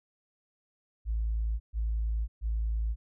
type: tone bursts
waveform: sine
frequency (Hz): 55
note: A1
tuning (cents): 0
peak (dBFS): -26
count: 3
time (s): 1.05-2.96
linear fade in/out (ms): 50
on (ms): 550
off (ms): 130
effects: tanh soft clip ceiling -23 dBFS